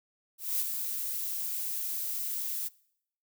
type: noise with ADSR envelope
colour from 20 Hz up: violet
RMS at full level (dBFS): -28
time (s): 0.38-2.69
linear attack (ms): 220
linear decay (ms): 34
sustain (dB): -6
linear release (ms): 19
effects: noise-tail reverb RT60 0.7 s tail -23 dB re dry